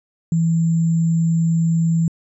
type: tone with sample-and-hold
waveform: sine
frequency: 164.81 Hz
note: E3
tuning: in tune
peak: -14 dBFS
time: 0.32-2.08 s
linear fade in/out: 2 ms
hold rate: 7350 Hz
effects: resampled to 22050 Hz